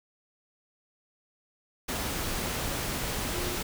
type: tone in noise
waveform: sine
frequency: 355.5 Hz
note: F4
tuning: 31 cents sharp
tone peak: -37 dBFS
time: 3.33-3.56 s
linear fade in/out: 10 ms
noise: pink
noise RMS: -32 dBFS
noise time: 1.88-3.63 s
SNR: -8 dB
effects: none